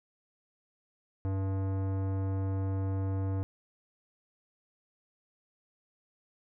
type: tone with tanh clipping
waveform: sine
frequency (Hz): 96.3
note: G2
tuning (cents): -30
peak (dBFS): -31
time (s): 1.25-3.43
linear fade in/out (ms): 0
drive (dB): 18
effects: none